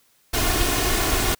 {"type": "noise with comb filter", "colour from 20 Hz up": "pink", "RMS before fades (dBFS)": -21, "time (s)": [0.33, 1.35], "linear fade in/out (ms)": 10, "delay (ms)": 2.8, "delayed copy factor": 0.55, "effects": ["white hiss -61 dBFS RMS until 1.39 s"]}